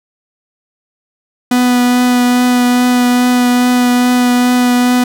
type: tone with vibrato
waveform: 45% pulse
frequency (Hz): 246.9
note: B3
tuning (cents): 0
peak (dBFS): -8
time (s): 1.51-5.04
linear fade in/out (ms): 5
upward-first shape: triangle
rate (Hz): 2.4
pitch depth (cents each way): 12
effects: none